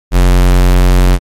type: tone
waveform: square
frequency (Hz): 45.08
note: F#1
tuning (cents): -44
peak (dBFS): -5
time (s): 0.11-1.19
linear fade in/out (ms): 50
effects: MP3 64 kbps